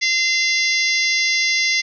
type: harmonic tone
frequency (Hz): 689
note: F5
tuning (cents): -24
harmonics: 3 / 4 / 5 / 6 / 7 / 8 / 9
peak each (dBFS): -18 / -29 / -27 / -28 / -23 / -26 / -27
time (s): 0.01-1.82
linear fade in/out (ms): 20
effects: none